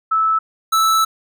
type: tone pair in turn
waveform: sine / square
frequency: 1309 / 1313.6 Hz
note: E6 / E6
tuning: -13 / -6 cents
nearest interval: unison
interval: 7 cents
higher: second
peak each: -13 dBFS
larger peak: neither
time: 0.11-0.39 / 0.72-1.05 s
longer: second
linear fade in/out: 10 ms
effects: none